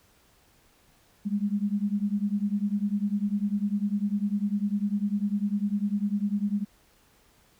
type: beating tone pair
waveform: sine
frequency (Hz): 200 / 210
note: G3 / G#3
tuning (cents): +35 / +19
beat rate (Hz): 10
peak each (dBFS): -27 / -28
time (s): 1.25-6.65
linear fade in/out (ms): 20
effects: pink hiss -62 dBFS RMS until 7.59 s